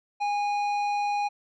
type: tone with tanh clipping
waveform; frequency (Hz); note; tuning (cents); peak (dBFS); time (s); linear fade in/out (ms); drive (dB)
sine; 821; G#5; -20; -26; 0.2-1.29; 20; 11
effects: none